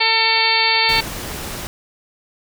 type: harmonic tone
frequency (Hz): 448.7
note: A4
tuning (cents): +34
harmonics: 1 / 2 / 3 / 4 / 5 / 6 / 7 / 8 / 9 / 10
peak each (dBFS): -29 / -20 / -29 / -25 / -19 / -23 / -27 / -24 / -26 / -19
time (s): 0-1.01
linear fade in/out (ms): 10
type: noise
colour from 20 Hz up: pink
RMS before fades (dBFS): -28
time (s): 0.89-1.67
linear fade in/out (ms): 0
effects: none